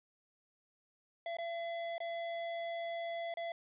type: tone with dropouts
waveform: square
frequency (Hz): 676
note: E5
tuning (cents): +43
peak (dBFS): -38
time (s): 1.26-3.52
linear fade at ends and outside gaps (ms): 2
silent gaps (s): 1.369-1.385 / 1.981-2.003 / 3.34-3.371
effects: resampled to 8000 Hz + 12-bit